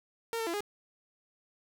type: tone with pitch steps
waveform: sawtooth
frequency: 459 / 449.7 / 338.2 / 412 Hz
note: A#4 / A4 / E4 / G#4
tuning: -27 / +38 / +44 / -14 cents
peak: -28 dBFS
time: 0.33-0.606 s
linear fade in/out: 0 ms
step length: 69 ms
effects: none